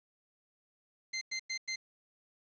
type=tone bursts; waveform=20% pulse; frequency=2079 Hz; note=C7; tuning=12 cents flat; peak=-29 dBFS; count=4; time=1.13-1.76 s; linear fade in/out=10 ms; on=84 ms; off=98 ms; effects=resampled to 16000 Hz + 10-bit